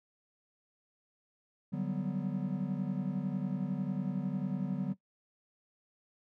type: chord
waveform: triangle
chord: G major seventh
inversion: second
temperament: equal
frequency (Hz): 146.83 / 185 / 196 / 246.9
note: D3 / F#3 / G3 / B3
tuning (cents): 0 / 0 / 0 / 0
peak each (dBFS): -36 / -33 / -36 / -38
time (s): 1.72-4.94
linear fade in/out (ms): 20
effects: noise-tail reverb RT60 0.1 s tail -17 dB re dry